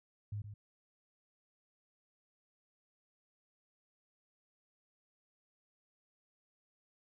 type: tone with echo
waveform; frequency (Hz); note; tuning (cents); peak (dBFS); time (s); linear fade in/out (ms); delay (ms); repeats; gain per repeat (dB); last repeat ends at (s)
sine; 103.83; G#2; 0; -37; 0.32-0.42; 5; 120; 1; -8; 0.54
effects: none